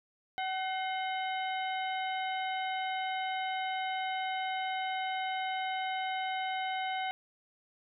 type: harmonic tone with a mistuned harmonic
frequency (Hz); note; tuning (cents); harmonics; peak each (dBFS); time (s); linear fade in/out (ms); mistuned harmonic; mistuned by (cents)
756; F#5; +37; 1 / 2 / 3 / 4 / 5; -33 / -42 / -40 / -43 / -48; 0.38-7.11; 0; 3; -110
effects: none